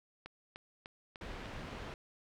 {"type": "click train", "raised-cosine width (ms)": 0.3, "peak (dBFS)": -30, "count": 5, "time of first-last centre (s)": [0.26, 1.458], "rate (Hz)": 3.34}
{"type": "low-pass noise", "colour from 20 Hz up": "pink", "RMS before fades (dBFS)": -45, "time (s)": [1.21, 1.94], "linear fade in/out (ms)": 2, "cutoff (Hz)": 3000, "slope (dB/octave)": 12}
{"effects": []}